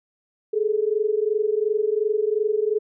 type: tone pair together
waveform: sine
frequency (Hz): 415.3 / 438.1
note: G#4 / A4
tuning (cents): 0 / -7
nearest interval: minor second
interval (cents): 93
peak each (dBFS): -22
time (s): 0.53-2.79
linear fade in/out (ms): 10
effects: none